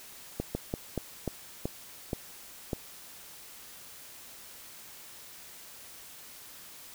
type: slowing click train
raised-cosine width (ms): 2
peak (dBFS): -17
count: 8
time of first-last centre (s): 0.4-2.732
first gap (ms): 150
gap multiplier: 1.26
effects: white hiss -49 dBFS RMS until 6.94 s